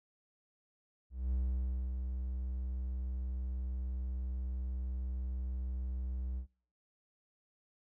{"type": "tone with ADSR envelope", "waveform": "triangle", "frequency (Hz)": 63.3, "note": "B1", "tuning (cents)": 43, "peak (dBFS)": -28, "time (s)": [1.1, 6.47], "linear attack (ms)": 220, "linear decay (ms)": 590, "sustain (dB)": -5, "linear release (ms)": 93, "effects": ["noise-tail reverb RT60 0.6 s tail -25 dB re dry"]}